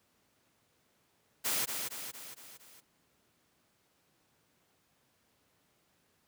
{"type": "noise with echo", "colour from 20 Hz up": "white", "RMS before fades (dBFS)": -32, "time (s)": [1.44, 1.66], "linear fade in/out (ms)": 20, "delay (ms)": 230, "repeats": 5, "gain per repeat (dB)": -5, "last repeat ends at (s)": 2.81, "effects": ["pink hiss -72 dBFS RMS until 6.27 s", "high-pass 100 Hz 12 dB/octave"]}